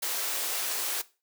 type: high-pass noise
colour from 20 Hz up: white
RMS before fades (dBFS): -31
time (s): 0.02-1.02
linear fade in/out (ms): 10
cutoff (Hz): 350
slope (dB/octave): 24
effects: noise-tail reverb RT60 0.3 s tail -18 dB re dry